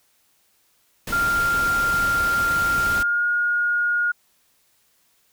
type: noise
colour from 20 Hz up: pink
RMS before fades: -30 dBFS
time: 1.07-3.03 s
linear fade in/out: 5 ms
type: tone with pitch glide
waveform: sine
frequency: 1393 to 1432.2 Hz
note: F6 to F6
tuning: -5 to +43 cents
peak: -18 dBFS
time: 1.12-4.12 s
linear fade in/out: 10 ms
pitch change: +48 cents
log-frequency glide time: 2.83-3.25 s
effects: white hiss -63 dBFS RMS until 5.32 s